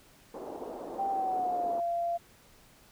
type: band-pass noise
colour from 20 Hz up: pink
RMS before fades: -41 dBFS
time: 0.34-1.8 s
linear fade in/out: 2 ms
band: 290 to 820 Hz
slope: 24 dB/octave
type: tone with pitch glide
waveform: sine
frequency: 784 to 686.5 Hz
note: G5 to F5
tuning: 0 to -30 cents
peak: -28 dBFS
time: 0.98-2.18 s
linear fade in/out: 20 ms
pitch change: -230 cents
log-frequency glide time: 1.1-1.75 s
effects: pink hiss -59 dBFS RMS until 2.91 s